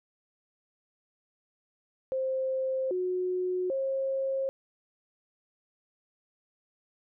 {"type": "tone with pitch steps", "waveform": "sine", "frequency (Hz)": [525, 365.3, 537], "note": ["C5", "F#4", "C5"], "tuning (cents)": [6, -22, 45], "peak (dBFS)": -27, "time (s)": [2.12, 4.49], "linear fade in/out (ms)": 0, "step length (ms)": 790, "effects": []}